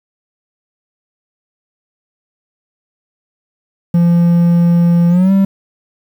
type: tone with pitch glide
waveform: triangle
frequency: 171.6 to 194.85 Hz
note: F3 to G3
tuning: -30 to -10 cents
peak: -5 dBFS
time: 3.94-5.45 s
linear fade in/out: 5 ms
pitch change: +220 cents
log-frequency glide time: 5.09-5.32 s
effects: 7-bit